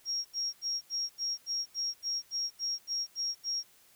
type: tone bursts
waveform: sine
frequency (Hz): 5588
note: F8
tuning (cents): 0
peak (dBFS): -30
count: 13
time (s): 0.05-3.634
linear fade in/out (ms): 50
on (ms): 200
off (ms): 82
effects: white hiss -62 dBFS RMS until 3.95 s